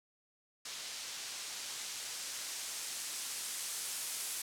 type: noise with low-pass filter sweep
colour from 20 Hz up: blue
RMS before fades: -42 dBFS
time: 0.65-4.42 s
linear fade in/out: 5 ms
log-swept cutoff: 5300 to 9900 Hz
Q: 0.85
effects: none